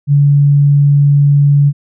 sine tone, 143.1 Hz, D3, 45 cents flat, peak -5 dBFS, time 0.07-1.73 s, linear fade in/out 50 ms, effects none

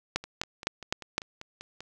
two click trains, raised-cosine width 0.2 ms, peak -9 / -24 dBFS, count 5 / 9, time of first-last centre 0.16-1.18 / 0.24-1.806 s, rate 3.92 / 5.11 Hz, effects none

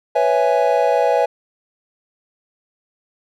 triangle chord, C# minor seventh, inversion third, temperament equal, 493.9 / 554.4 / 659.3 / 830.6 Hz, B4 / C#5 / E5 / G#5, 0 / 0 / 0 / 0 cents, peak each -17 dBFS, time 0.15-1.26 s, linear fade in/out 10 ms, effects none

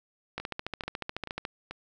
two click trains, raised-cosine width 0.3 ms, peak -17 / -22 dBFS, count 16 / 4, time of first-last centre 0.38-1.451 / 0.4-1.71 s, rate 14 / 2.29 Hz, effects none

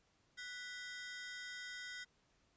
sawtooth ring-modulated tone, 1728 Hz, A6, 32 cents flat, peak -39 dBFS, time 0.37-2.05 s, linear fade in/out 20 ms, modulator 246 Hz, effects pink hiss -75 dBFS RMS until 2.56 s + resampled to 16000 Hz

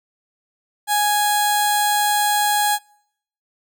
15% pulse tone with notch filter, 830.6 Hz, G#5, in tune, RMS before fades -18 dBFS, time 0.87-2.79 s, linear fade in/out 50 ms, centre 2300 Hz, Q 0.84, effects noise-tail reverb RT60 0.7 s tail -26 dB re dry

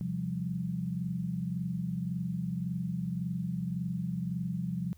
sine chord, C suspended fourth, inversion none, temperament just, 130.81 / 174.42 / 196.22 Hz, C3 / F3 / G3, 0 / -2 / +2 cents, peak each -37 / -33 / -38 dBFS, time 0.01-4.93 s, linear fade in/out 0 ms, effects added 80 Hz sine -53 dBFS peak until 4.97 s + white hiss -68 dBFS RMS until 4.97 s

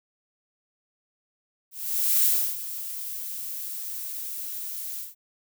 violet noise with ADSR envelope, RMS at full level -20 dBFS, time 1.71-5.15 s, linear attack 530 ms, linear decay 320 ms, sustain -14 dB, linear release 160 ms, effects none

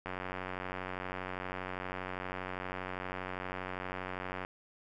click train, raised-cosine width 0.5 ms, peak -23 dBFS, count 407, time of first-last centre 0.06-4.449 s, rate 92.5 Hz, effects none

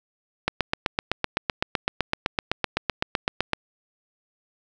click train, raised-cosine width 0.3 ms, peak -5 dBFS, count 25, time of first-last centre 0.48-3.533 s, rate 7.86 Hz, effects none

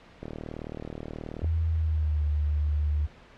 click train, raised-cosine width 2 ms, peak -23 dBFS, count 48, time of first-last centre 0.23-1.444 s, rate 38.7 Hz
sine tone with pitch glide, 81.2 to 74.46 Hz, E2 to D2, -26 to +24 cents, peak -23 dBFS, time 1.42-3.07 s, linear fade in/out 20 ms, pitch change -150 cents, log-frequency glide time 1.69-2.24 s
effects pink hiss -52 dBFS RMS until 3.37 s + low-pass 3000 Hz 12 dB/octave

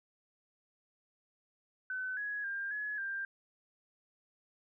sine tone with pitch steps, 1515 / 1672 / 1598 / 1693 / 1587 Hz, F#6 / G#6 / G6 / G#6 / G6, +40 / +11 / +33 / +33 / +21 cents, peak -35 dBFS, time 1.9-3.25 s, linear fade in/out 2 ms, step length 270 ms, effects none

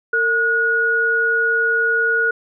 sine tone pair together, 455.2 / 1451 Hz, A#4 / F#6, -41 / -34 cents, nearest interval octave + minor sixth, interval 2007 cents, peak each -22 / -15 dBFS, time 0.13-2.31 s, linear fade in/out 5 ms, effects none

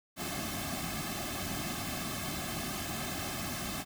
pink noise with comb filter, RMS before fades -37 dBFS, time 0.16-3.85 s, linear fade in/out 50 ms, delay 2.1 ms, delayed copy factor -0.95, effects none

